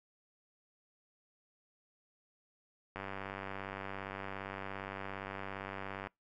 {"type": "click train", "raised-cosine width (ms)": 0.5, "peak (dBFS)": -26, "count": 304, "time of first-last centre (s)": [2.96, 6.071], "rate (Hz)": 97.4, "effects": ["noise-tail reverb RT60 0.2 s tail -26 dB re dry"]}